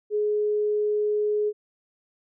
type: tone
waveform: sine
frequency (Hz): 420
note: G#4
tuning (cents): +19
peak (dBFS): -21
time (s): 0.1-1.53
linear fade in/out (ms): 50
effects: none